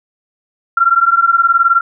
sine beating tone pair, 1360 / 1379 Hz, F6 / F6, -46 / -22 cents, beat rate 19 Hz, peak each -11 dBFS, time 0.77-1.81 s, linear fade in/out 5 ms, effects none

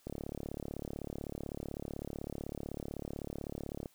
click train, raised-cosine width 2 ms, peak -26 dBFS, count 137, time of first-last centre 0.07-3.858 s, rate 35.9 Hz, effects white hiss -67 dBFS RMS until 3.94 s

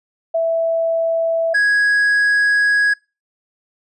sine / triangle tone pair in turn, 659.3 / 1661.3 Hz, E5 / G#6, 0 / 0 cents, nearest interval octave + major third, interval 1600 cents, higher second, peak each -14 / -10 dBFS, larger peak second, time 0.34-1.54 / 1.54-2.94 s, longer second, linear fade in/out 10 ms, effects noise-tail reverb RT60 0.3 s tail -26 dB re dry + resampled to 24000 Hz

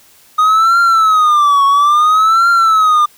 triangle tone with vibrato, 1240 Hz, D#6, 6 cents flat, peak -5 dBFS, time 0.38-3.06 s, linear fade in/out 10 ms, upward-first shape triangle, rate 0.59 Hz, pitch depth 200 cents each way, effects white hiss -46 dBFS RMS until 3.17 s

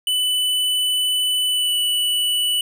square tone with pitch glide, 2991 to 2963 Hz, F#7 to F#7, +18 to +2 cents, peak -18 dBFS, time 0.07-2.61 s, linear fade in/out 2 ms, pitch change -16 cents, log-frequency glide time 1.48-1.77 s, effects none

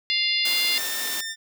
harmonic tone, 698.5 Hz, F5, in tune, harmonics 3 / 4 / 5 / 6 / 7, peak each -27 / -27 / -27 / -27 / -27 dBFS, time 0.1-0.78 s, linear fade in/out 0 ms
white high-pass noise, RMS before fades -30 dBFS, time 0.45-1.21 s, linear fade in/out 5 ms, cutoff 210 Hz, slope 48 dB/octave
15% pulse tone, 1799 Hz, A6, 38 cents sharp, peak -23 dBFS, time 0.74-1.36 s, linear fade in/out 50 ms
effects none

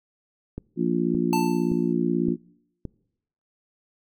click train, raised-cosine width 3 ms, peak -19 dBFS, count 5, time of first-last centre 0.58-2.853 s, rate 1.76 Hz
harmonic tone, 58.27 Hz, A#1, in tune, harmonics 3 / 4 / 5 / 6, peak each -26 / -26 / -26 / -26 dBFS, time 0.76-2.37 s, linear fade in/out 50 ms
square tone with exponential decay, 886 Hz, A5, 12 cents sharp, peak -22 dBFS, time 1.33-1.93 s, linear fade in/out 0 ms, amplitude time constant 130 ms
effects noise-tail reverb RT60 0.8 s tail -24 dB re dry

